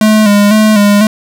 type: tone with vibrato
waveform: square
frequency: 209.9 Hz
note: G#3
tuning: 19 cents sharp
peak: -5 dBFS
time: 0.01-1.07 s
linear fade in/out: 2 ms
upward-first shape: square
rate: 2 Hz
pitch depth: 46 cents each way
effects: none